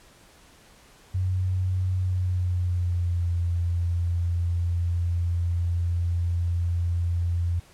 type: tone with pitch glide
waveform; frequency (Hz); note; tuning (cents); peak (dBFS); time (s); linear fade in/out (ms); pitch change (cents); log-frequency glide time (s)
sine; 92.5 to 86.31; F#2 to F2; 0 to -20; -22; 1.14-7.6; 10; -120; 1.97-3.3
effects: pink hiss -54 dBFS RMS until 7.73 s + low-pass 11000 Hz 12 dB/octave